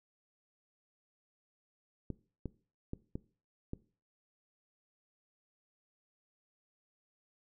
clicks, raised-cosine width 3 ms, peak -25 dBFS, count 5, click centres 2.103 / 2.457 / 2.934 / 3.155 / 3.734 s, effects noise-tail reverb RT60 0.4 s tail -20 dB re dry

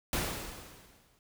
pink noise with exponential decay, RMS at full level -30 dBFS, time 0.13-1.19 s, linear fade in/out 1 ms, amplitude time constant 230 ms, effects none

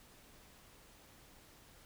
silence, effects pink hiss -61 dBFS RMS until 1.85 s

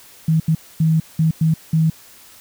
sine tone bursts at uneven times, 160 Hz, D#3, 49 cents sharp, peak -12 dBFS, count 6, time 0.28-0.4 / 0.48-0.55 / 0.8-1 / 1.19-1.31 / 1.41-1.54 / 1.73-1.9 s, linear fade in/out 5 ms, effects white hiss -45 dBFS RMS until 2.4 s

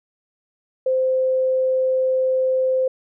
sine tone, 519 Hz, C5, 14 cents flat, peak -16 dBFS, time 0.86-2.88 s, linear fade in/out 5 ms, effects none

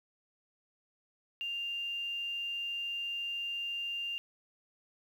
sine tone, 2794 Hz, F7, in tune, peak -34 dBFS, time 1.41-4.18 s, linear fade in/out 0 ms, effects 10-bit

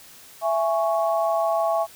sine chord, C# minor, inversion first, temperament just, 665.2 / 831.5 / 1108.7 Hz, E5 / G#5 / C#6, +16 / +2 / 0 cents, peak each -21 / -26 / -27 dBFS, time 0.41-1.87 s, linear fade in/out 50 ms, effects white hiss -47 dBFS RMS until 1.95 s

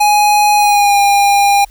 square tone with pitch glide, 833 to 805.1 Hz, G#5 to G5, +5 to +46 cents, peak -8 dBFS, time 0-1.65 s, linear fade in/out 10 ms, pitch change -59 cents, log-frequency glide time 0.55-1 s, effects added 41 Hz sine -38 dBFS peak until 1.7 s + white hiss -50 dBFS RMS until 1.7 s

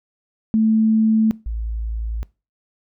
sine tone pair in turn, 220 / 55.51 Hz, A3 / A1, 0 / +16 cents, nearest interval 2 octaves, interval 2384 cents, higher first, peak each -13 / -22 dBFS, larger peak first, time 0.54-1.31 / 1.46-2.23 s, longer neither, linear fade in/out 0 ms, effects noise-tail reverb RT60 0.3 s tail -22 dB re dry

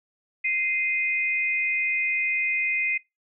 sine tone pair together, 2087 / 2489 Hz, C7 / D#7, -5 / 0 cents, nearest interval minor third, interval 305 cents, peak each -25 dBFS, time 0.44-2.98 s, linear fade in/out 10 ms, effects noise-tail reverb RT60 0.2 s tail -22 dB re dry

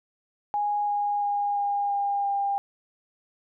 sine tone with pitch steps, 826 / 820.8 / 815.6 / 810.4 / 805.3 / 800.2 Hz, G#5 / G#5 / G#5 / G#5 / G5 / G5, -10 / -21 / -32 / -43 / +46 / +35 cents, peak -23 dBFS, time 0.54-2.58 s, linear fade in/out 0 ms, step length 340 ms, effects none

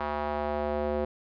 square tone with band-pass filter sweep, 74.1 Hz, D2, 16 cents sharp, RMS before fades -30 dBFS, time 0-1.05 s, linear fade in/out 5 ms, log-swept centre 970 to 500 Hz, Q 1.9, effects resampled to 11025 Hz

